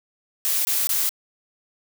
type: noise bursts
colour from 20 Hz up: blue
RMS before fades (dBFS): -22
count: 3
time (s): 0.45-1.092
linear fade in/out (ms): 0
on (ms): 200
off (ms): 21
effects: none